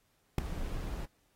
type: noise with ADSR envelope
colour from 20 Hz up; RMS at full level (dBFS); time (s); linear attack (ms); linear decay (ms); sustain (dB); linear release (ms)
brown; -17; 0.38-1.06; 4; 4; -20; 14
effects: pink hiss -73 dBFS RMS until 1.35 s + AAC 48 kbps